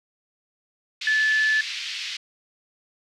pink band-pass noise, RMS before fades -32 dBFS, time 1.01-2.17 s, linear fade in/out 5 ms, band 2300 to 4900 Hz, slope 24 dB/octave
sine tone, 1738 Hz, A6, 22 cents flat, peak -18 dBFS, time 1.07-1.61 s, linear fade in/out 2 ms
effects none

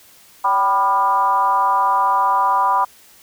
sine tone with frequency modulation, 987.8 Hz, B5, in tune, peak -13 dBFS, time 0.44-2.85 s, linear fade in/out 10 ms, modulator 211 Hz, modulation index 0.98, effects white hiss -48 dBFS RMS until 3.22 s

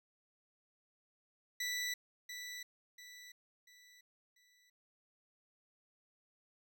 20% pulse tone with echo, 1973 Hz, B6, 2 cents flat, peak -31 dBFS, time 1.6-1.94 s, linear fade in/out 5 ms, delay 690 ms, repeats 4, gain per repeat -8 dB, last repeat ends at 4.7 s, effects none

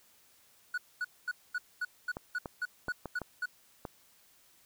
triangle tone bursts, 1468 Hz, F#6, 14 cents flat, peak -29 dBFS, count 11, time 0.74-3.458 s, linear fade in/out 5 ms, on 38 ms, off 230 ms
clicks, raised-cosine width 1 ms, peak -24 dBFS, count 6, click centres 2.169 / 2.458 / 2.883 / 3.057 / 3.217 / 3.852 s
effects white hiss -64 dBFS RMS until 4.65 s

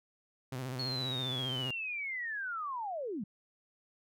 sawtooth tone with vibrato, 128.6 Hz, C3, 30 cents flat, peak -33 dBFS, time 0.52-1.71 s, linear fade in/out 5 ms, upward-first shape square, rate 15 Hz, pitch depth 56 cents each way
sine linear sweep, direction down, 4370 to 174.61 Hz, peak -35 dBFS, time 0.79-3.24 s, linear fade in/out 5 ms
effects none

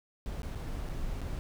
brown noise with dropouts, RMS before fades -36 dBFS, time 0.26-1.39 s, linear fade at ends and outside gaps 0 ms, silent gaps 0.419-0.432 / 0.549-0.555 / 0.888-0.894 / 1.208-1.216 s, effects none

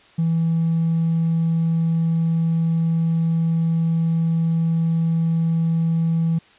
sine tone with hard clipping, 164.6 Hz, E3, 2 cents flat, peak -17 dBFS, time 0.18-6.39 s, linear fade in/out 10 ms, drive 1 dB, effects white hiss -51 dBFS RMS until 6.58 s + resampled to 8000 Hz

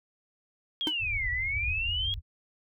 sine exponential two-way sweep, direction down then up, 3322 to 1924 to 3322 Hz, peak -28 dBFS, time 0.81-2.14 s, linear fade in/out 0 ms, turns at 1.3 s
square tone with exponential decay, 311.1 Hz, D#4, in tune, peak -25 dBFS, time 0.87-0.94 s, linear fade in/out 1 ms, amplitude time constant 15 ms
white low-pass noise, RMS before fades -36 dBFS, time 0.99-2.22 s, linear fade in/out 50 ms, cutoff 100 Hz, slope 48 dB/octave
effects none

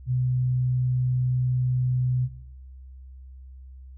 sine tone, 126.4 Hz, B2, 41 cents sharp, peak -21 dBFS, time 0.06-2.29 s, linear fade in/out 50 ms, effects noise-tail reverb RT60 0.8 s tail -18 dB re dry + added 65 Hz sine -41 dBFS peak until 3.97 s

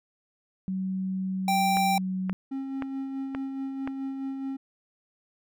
sine tone with pitch glide, 188.8 to 187.06 Hz, F#3 to F#3, +35 to +19 cents, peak -27 dBFS, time 0.68-2.33 s, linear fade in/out 0 ms, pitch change -16 cents, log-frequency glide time 1.57-2.05 s
square tone, 784 Hz, G5, in tune, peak -23 dBFS, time 1.48-1.98 s, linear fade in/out 2 ms
click train, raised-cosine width 0.5 ms, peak -19 dBFS, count 5, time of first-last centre 1.77-3.875 s, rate 1.9 Hz
triangle tone with tremolo, 269.5 Hz, C#4, 49 cents flat, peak -27 dBFS, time 2.51-4.57 s, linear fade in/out 10 ms, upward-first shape sine, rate 4.7 Hz, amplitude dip 35%
effects none

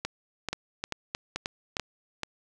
two click trains, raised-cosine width 0.2 ms, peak -13 / -13 dBFS, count 6 / 5, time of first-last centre 0.05-2.233 / 0.53-1.768 s, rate 2.29 / 3.23 Hz, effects none

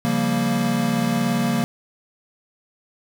square chord, G half-diminished seventh, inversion second, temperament equal, 138.59 / 174.61 / 196 / 233.1 Hz, Db3 / F3 / G3 / Bb3, 0 / 0 / 0 / 0 cents, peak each -28 / -27 / -27 / -22 dBFS, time 0.05-1.64 s, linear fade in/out 0 ms, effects none

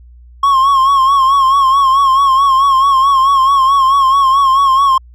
triangle tone with vibrato, 1085 Hz, C#6, 37 cents flat, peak -5 dBFS, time 0.43-4.98 s, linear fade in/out 5 ms, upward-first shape sine, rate 4.6 Hz, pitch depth 62 cents each way, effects added 60 Hz sine -36 dBFS peak until 5.14 s

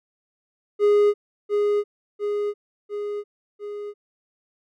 triangle tone with echo, 413 Hz, G#4, 10 cents flat, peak -12 dBFS, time 0.79-1.14 s, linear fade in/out 50 ms, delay 700 ms, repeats 4, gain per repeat -4 dB, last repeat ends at 3.94 s, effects none

